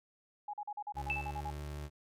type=tone bursts; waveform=sine; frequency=830.6 Hz; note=G#5; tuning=in tune; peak=-37 dBFS; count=11; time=0.48-1.505 s; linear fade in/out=5 ms; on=55 ms; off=42 ms
type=tone with pitch glide; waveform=30% pulse; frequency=69.9 to 73.59 Hz; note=C#2 to D2; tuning=+15 to +4 cents; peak=-37 dBFS; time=0.94-1.9 s; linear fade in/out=50 ms; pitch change=+89 cents; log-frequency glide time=1.06-1.39 s
type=tone with exponential decay; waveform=sine; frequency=2637 Hz; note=E7; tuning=in tune; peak=-29 dBFS; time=1.1-1.43 s; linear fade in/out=0 ms; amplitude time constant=71 ms
effects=MP3 96 kbps